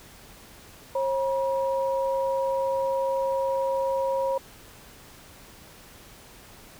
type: tone pair together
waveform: sine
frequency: 539 / 959.7 Hz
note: C#5 / B5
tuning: -49 / -50 cents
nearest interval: minor seventh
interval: 999 cents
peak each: -24 / -29 dBFS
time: 0.95-4.38 s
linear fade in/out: 5 ms
effects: pink hiss -49 dBFS RMS until 6.79 s